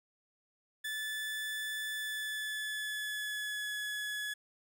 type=tone with pitch glide; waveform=30% pulse; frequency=1742 to 1696.3 Hz; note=A6 to G#6; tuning=-18 to +36 cents; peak=-33 dBFS; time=0.84-4.34 s; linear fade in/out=10 ms; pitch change=-46 cents; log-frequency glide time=1.92-3.71 s; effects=none